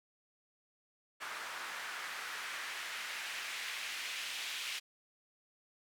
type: noise with band-pass filter sweep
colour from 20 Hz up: white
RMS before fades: -42 dBFS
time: 1.2-4.8 s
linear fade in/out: 20 ms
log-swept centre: 1300 to 2800 Hz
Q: 1.5
effects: none